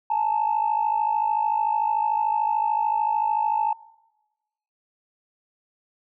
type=tone pair together; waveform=sine; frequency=849.5 / 903 Hz; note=G#5 / A5; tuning=+39 / +45 cents; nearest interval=minor second; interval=106 cents; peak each=-22 dBFS; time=0.1-3.73 s; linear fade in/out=5 ms; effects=noise-tail reverb RT60 1.0 s tail -21 dB re dry + tanh soft clip ceiling -14 dBFS